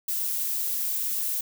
violet noise, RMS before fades -28 dBFS, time 0.08-1.41 s, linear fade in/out 5 ms, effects none

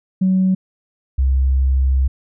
sine tone pair in turn, 187.6 / 66.33 Hz, F#3 / C2, +24 / +24 cents, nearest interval octave + tritone, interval 1800 cents, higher first, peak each -11 dBFS, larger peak neither, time 0.21-0.55 / 1.18-2.08 s, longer second, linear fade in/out 10 ms, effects tanh soft clip ceiling -8 dBFS

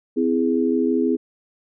sine chord, C augmented, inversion none, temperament equal with one note detuned, 256.7 / 329.6 / 415.3 Hz, C4 / E4 / G#4, -33 / 0 / 0 cents, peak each -20 / -22 / -22 dBFS, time 0.16-1.17 s, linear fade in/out 20 ms, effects none

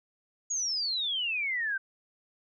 sine exponential sweep, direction down, 6820 to 1530 Hz, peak -28 dBFS, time 0.5-1.78 s, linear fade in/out 10 ms, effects none

